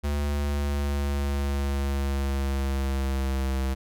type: tone with pitch glide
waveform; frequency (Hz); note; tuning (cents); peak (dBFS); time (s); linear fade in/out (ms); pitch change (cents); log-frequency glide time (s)
square; 72.4 to 66.39; D2 to C2; -24 to +26; -25; 0.03-3.75; 20; -150; 0.24-3.59
effects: none